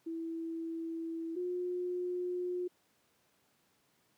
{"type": "tone pair in turn", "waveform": "sine", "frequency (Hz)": [328.9, 358.4], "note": ["E4", "F4"], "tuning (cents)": [-4, 45], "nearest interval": "minor second", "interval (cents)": 149, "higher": "second", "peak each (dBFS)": [-36, -33], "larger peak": "second", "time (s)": [[0.06, 1.36], [1.36, 2.68]], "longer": "second", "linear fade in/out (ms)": 10, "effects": ["pink hiss -72 dBFS RMS until 4.17 s", "high-pass 150 Hz 12 dB/octave"]}